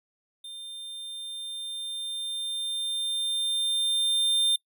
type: tone with level ramp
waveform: square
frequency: 3600 Hz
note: A7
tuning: 39 cents sharp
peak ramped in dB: -39 to -21 dBFS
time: 0.44-4.56 s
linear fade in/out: 5 ms
effects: noise-tail reverb RT60 0.1 s tail -24 dB re dry